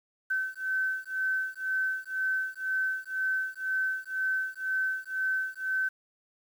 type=beating tone pair; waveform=sine; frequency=1532 / 1534 Hz; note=G6 / G6; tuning=-40 / -38 cents; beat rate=2 Hz; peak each=-31 / -31 dBFS; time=0.3-5.89 s; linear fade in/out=10 ms; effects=9-bit